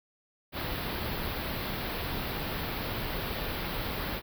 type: band-stop noise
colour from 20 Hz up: pink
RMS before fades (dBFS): -34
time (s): 0.52-4.22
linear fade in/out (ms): 50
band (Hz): 4700 to 12000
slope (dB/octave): 48
effects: none